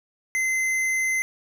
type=tone with hard clipping; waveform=sine; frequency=2061 Hz; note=C7; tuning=27 cents flat; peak=-23 dBFS; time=0.35-1.22 s; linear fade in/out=0 ms; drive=12 dB; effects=none